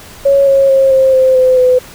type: tone with pitch steps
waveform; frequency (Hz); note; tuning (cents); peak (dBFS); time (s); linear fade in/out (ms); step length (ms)
sine; 554.4 / 545.8 / 537.4 / 529.1 / 520.9 / 512.8 / 504.9; C#5 / C#5 / C5 / C5 / C5 / C5 / B4; 0 / -27 / +46 / +19 / -8 / -35 / +38; -5; 0.25-1.79; 10; 220
effects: pink hiss -34 dBFS RMS until 1.94 s